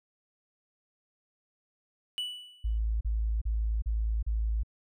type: tone with exponential decay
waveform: triangle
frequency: 2960 Hz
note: F#7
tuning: in tune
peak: -27 dBFS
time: 2.18-2.78 s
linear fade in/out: 0 ms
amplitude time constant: 130 ms
type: tone bursts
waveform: sine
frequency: 54.7 Hz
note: A1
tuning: 9 cents flat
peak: -26 dBFS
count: 5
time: 2.64-4.634 s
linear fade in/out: 10 ms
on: 370 ms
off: 36 ms
effects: none